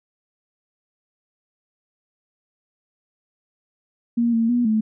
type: tone with pitch steps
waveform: sine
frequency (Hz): 235.4 / 228 / 242.2 / 217.8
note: A#3 / A#3 / B3 / A3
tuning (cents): +17 / -38 / -34 / -17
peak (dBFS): -16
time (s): 4.17-4.81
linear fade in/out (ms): 10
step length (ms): 160
effects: none